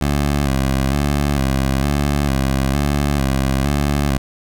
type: tone with vibrato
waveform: 15% pulse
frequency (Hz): 69.3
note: C#2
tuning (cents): 0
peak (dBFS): -9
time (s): 0.01-4.18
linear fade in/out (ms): 5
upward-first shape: square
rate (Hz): 1.1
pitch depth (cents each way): 60
effects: none